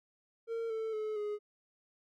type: tone with pitch steps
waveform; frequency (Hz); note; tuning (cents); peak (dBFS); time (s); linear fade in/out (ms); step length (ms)
triangle; 457.7 / 443.9 / 430.5 / 417.5; A#4 / A4 / A4 / G#4; -32 / +15 / -38 / +9; -32; 0.47-1.39; 50; 230
effects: none